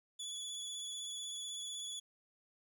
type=tone with vibrato; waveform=25% pulse; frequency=3417 Hz; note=G#7; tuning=49 cents sharp; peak=-37 dBFS; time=0.19-2 s; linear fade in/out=10 ms; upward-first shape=sine; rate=16 Hz; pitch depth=28 cents each way; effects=none